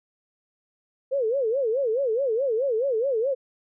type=tone with vibrato; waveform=sine; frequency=493.9 Hz; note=B4; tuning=in tune; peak=-21 dBFS; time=1.11-3.35 s; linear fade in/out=20 ms; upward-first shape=sine; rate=4.7 Hz; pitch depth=230 cents each way; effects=none